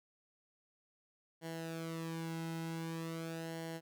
sawtooth tone with flanger, 164 Hz, E3, 9 cents flat, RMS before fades -42 dBFS, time 1.41-3.81 s, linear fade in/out 50 ms, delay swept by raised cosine 0.8 to 1.74 ms, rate 0.45 Hz, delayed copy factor -0.7, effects none

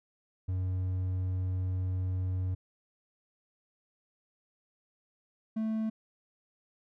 triangle tone pair in turn, 92.5 / 220 Hz, F#2 / A3, 0 / 0 cents, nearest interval octave + minor third, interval 1500 cents, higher second, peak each -27 / -27 dBFS, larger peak neither, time 0.48-2.55 / 5.56-5.9 s, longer first, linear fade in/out 10 ms, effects none

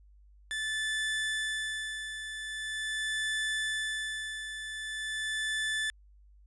30% pulse tone with tremolo, 1748 Hz, A6, 12 cents flat, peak -27 dBFS, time 0.51-5.9 s, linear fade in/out 0 ms, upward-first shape sine, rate 0.43 Hz, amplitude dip 60%, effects added 50 Hz sine -55 dBFS peak until 6.46 s + resampled to 24000 Hz

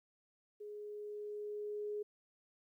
sine tone with level ramp, 417.4 Hz, G#4, 9 cents sharp, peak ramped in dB -45 to -37 dBFS, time 0.6-2.03 s, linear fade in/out 10 ms, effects 13-bit

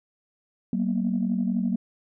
sine tone cluster, 189.3 / 233.5 / 245.3 Hz, F#3 / A#3 / B3, +40 / +3 / -12 cents, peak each -25 / -25 / -31 dBFS, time 0.73-1.76 s, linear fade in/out 2 ms, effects tanh soft clip ceiling -15 dBFS

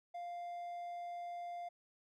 triangle tone, 698.5 Hz, F5, in tune, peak -40 dBFS, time 0.14-1.69 s, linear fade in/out 10 ms, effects none

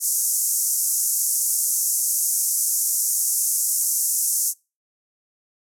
white band-pass noise, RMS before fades -22 dBFS, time 0-4.54 s, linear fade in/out 50 ms, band 5900 to 13000 Hz, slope 48 dB/octave, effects noise-tail reverb RT60 0.3 s tail -26 dB re dry

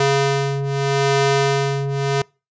sawtooth ring-modulated tone, 277.2 Hz, C#4, in tune, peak -9 dBFS, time 0-2.22 s, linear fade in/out 5 ms, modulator 139 Hz, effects noise-tail reverb RT60 0.3 s tail -26 dB re dry + resampled to 16000 Hz

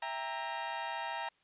sawtooth chord, E diminished, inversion none, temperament equal with one note detuned, 659.3 / 798.6 / 932.3 Hz, E5 / G5 / Bb5, 0 / +32 / 0 cents, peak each -40 / -38 / -34 dBFS, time 0.02-1.29 s, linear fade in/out 5 ms, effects white hiss -71 dBFS RMS until 1.43 s + resampled to 8000 Hz

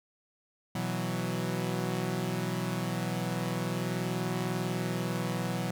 sawtooth chord, B suspended fourth, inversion none, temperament equal, 123.47 / 164.81 / 185 Hz, B2 / E3 / F#3, 0 / 0 / 0 cents, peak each -31 / -31 / -30 dBFS, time 0.75-5.71 s, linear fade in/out 5 ms, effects none

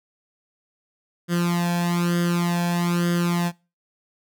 sawtooth tone with flanger, 173.4 Hz, F3, 12 cents flat, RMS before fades -22 dBFS, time 1.28-3.52 s, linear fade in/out 50 ms, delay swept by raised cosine 0.61 to 1.21 ms, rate 1.1 Hz, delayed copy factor +0.85, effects noise-tail reverb RT60 0.3 s tail -23 dB re dry

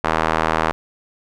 sawtooth tone with band-pass filter, 80 Hz, D#2, 49 cents sharp, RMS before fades -19 dBFS, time 0.04-0.72 s, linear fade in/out 0 ms, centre 1100 Hz, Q 1.2, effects none

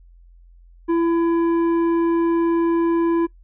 sine tone with tanh clipping, 335.2 Hz, E4, 29 cents sharp, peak -17 dBFS, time 0.88-3.27 s, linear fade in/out 20 ms, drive 9 dB, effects noise-tail reverb RT60 0.1 s tail -21 dB re dry + added 43 Hz sine -45 dBFS peak until 3.43 s

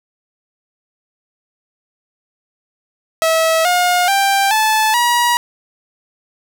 sawtooth tone with pitch steps, 648 / 714.9 / 788.6 / 870 / 959.8 Hz, E5 / F5 / G5 / A5 / B5, -30 / +40 / +10 / -20 / -50 cents, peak -8 dBFS, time 3.22-5.37 s, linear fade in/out 0 ms, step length 430 ms, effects none

